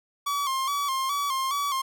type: tone with vibrato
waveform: 45% pulse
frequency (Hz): 1100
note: C#6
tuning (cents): -14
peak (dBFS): -25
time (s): 0.26-1.82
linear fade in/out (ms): 10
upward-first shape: square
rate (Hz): 2.4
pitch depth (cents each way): 63
effects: none